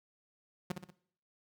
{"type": "tone with echo", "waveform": "sawtooth", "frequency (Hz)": 179.9, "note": "F#3", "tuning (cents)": -48, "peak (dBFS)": -28, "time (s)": [0.7, 0.72], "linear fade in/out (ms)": 5, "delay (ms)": 62, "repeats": 3, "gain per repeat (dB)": -6, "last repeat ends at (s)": 0.906, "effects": ["noise-tail reverb RT60 0.6 s tail -18 dB re dry"]}